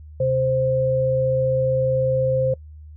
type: tone pair together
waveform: sine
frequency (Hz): 130.81 / 523.2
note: C3 / C5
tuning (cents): 0 / 0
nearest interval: 2 octaves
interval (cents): 2400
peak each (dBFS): -23 / -18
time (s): 0.2-2.54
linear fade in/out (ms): 5
effects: noise-tail reverb RT60 0.1 s tail -24 dB re dry + added 76 Hz sine -38 dBFS peak until 2.96 s